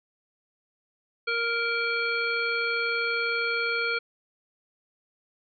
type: harmonic tone with a mistuned harmonic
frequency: 466.2 Hz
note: A#4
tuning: in tune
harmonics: 1 / 3 / 5 / 7 / 9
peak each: -32 / -28 / -29 / -38 / -36 dBFS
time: 1.27-3.99 s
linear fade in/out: 10 ms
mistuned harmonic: 9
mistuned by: +47 cents
effects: none